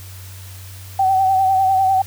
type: tone with vibrato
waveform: sine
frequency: 765 Hz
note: G5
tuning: 42 cents flat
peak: -12 dBFS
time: 0.99-2.02 s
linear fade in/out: 5 ms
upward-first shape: sine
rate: 10 Hz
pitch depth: 39 cents each way
effects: added 94 Hz sine -34 dBFS peak until 2.06 s + white hiss -41 dBFS RMS until 2.06 s